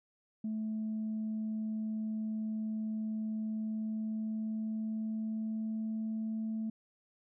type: tone with pitch glide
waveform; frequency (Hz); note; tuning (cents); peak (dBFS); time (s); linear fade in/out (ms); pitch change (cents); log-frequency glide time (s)
sine; 217.8 to 220.6; A3 to A3; -17 to +5; -32; 0.44-6.7; 5; +22; 3.42-6.46
effects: tanh soft clip ceiling -30 dBFS